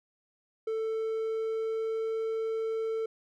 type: tone with pitch glide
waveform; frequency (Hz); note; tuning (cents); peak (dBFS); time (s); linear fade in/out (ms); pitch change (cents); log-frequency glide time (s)
triangle; 443.3 to 446.1; A4 to A4; +13 to +24; -27; 0.67-3.06; 5; +11; 0.79-2.13
effects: none